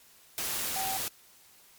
sine tone in noise, 770 Hz, G5, 31 cents flat, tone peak -33 dBFS, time 0.76-0.97 s, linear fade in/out 0 ms, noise white, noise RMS -33 dBFS, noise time 0.38-1.08 s, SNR -3 dB, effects white hiss -58 dBFS RMS until 1.78 s + MP3 96 kbps

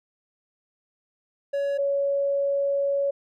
triangle / sine tone pair in turn, 562 / 559.7 Hz, C#5 / C#5, +24 / +17 cents, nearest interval unison, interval 7 cents, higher first, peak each -21 dBFS, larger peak neither, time 1.53-1.78 / 1.78-3.11 s, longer second, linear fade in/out 10 ms, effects none

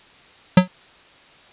square tone with exponential decay, 183.1 Hz, F#3, 18 cents flat, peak -4 dBFS, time 0.57-0.68 s, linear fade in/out 5 ms, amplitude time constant 23 ms, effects white hiss -49 dBFS RMS until 1.52 s + resampled to 8000 Hz

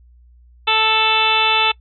harmonic tone with a mistuned harmonic, 440 Hz, A4, in tune, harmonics 1 / 2 / 3 / 4 / 5 / 6 / 7 / 8 / 9, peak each -27 / -19 / -21 / -30 / -26 / -18 / -24 / -19 / -29 dBFS, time 0.67-1.72 s, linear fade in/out 10 ms, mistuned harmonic 7, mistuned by -23 cents, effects noise-tail reverb RT60 0.1 s tail -23 dB re dry + added 60 Hz sine -45 dBFS peak until 1.8 s

